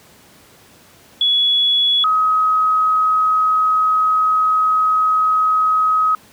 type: tone pair in turn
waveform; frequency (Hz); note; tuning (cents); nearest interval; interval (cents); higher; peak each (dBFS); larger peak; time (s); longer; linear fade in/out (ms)
sine; 3385 / 1267.9; G#7 / D#6; +32 / +32; octave + perfect fourth; 1700; first; -12; neither; 1.21-2.04 / 2.04-6.15; second; 2
effects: pink hiss -47 dBFS RMS until 6.32 s + high-pass 100 Hz 12 dB/octave